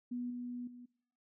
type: tone with level steps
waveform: sine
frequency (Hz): 244.7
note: B3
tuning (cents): -16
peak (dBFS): -36 / -39 / -49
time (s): 0.11-0.86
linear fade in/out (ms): 10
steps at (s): 0.3 / 0.67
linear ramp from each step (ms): 5
effects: noise-tail reverb RT60 0.7 s tail -24 dB re dry